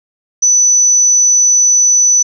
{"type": "tone", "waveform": "sine", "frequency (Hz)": 5980, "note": "F#8", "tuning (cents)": 17, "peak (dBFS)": -6, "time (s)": [0.42, 2.23], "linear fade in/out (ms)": 10, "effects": []}